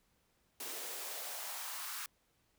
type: noise with high-pass filter sweep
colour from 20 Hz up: white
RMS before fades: -43 dBFS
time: 0.6-2.06 s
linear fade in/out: 2 ms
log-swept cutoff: 330 to 1300 Hz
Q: 2.3
effects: pink hiss -75 dBFS RMS until 2.58 s